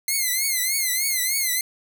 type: tone with vibrato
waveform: 5% pulse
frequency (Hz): 2093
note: C7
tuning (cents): 0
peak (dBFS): -11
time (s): 0.08-1.61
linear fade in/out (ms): 2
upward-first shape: triangle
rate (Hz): 3.3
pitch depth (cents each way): 120
effects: none